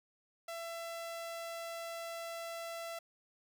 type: tone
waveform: sawtooth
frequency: 670 Hz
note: E5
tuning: 28 cents sharp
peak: -37 dBFS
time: 0.48-2.99 s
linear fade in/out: 5 ms
effects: none